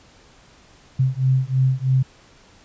sine beating tone pair, 129.6 / 132.7 Hz, C3 / C3, -16 / +25 cents, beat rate 3.1 Hz, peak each -19 dBFS, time 0.99-2.03 s, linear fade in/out 10 ms, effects pink hiss -51 dBFS RMS until 2.64 s + resampled to 16000 Hz

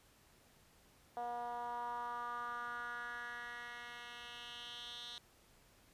10% pulse tone with band-pass filter sweep, 240 Hz, B3, 49 cents flat, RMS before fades -45 dBFS, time 1.17-5.18 s, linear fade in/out 0 ms, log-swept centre 720 to 3800 Hz, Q 3.9, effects pink hiss -67 dBFS RMS until 5.93 s + resampled to 32000 Hz

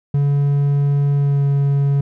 triangle tone with pitch glide, 142.2 to 140.49 Hz, C#3 to C#3, +45 to +24 cents, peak -11 dBFS, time 0.14-2.01 s, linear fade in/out 5 ms, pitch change -21 cents, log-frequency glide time 1.15-1.44 s, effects none

